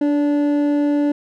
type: tone pair together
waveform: triangle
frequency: 291.9 / 576.1 Hz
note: D4 / D5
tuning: -10 / -33 cents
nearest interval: octave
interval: 1177 cents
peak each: -13 / -23 dBFS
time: 0.01-1.12 s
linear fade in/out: 5 ms
effects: none